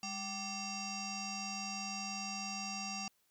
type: tone with frequency modulation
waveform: sine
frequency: 2723 Hz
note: F7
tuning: 44 cents flat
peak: -38 dBFS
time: 0.03-3.08 s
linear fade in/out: 2 ms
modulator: 975 Hz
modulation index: 3.7
effects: white hiss -75 dBFS RMS until 3.3 s